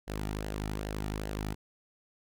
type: tone with flanger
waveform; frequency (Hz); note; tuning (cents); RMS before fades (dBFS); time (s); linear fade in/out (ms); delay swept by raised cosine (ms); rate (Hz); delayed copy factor
sawtooth; 51.91; G#1; 0; -36; 0.07-1.55; 20; 0.83 to 1.93; 2.5; -0.5
effects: none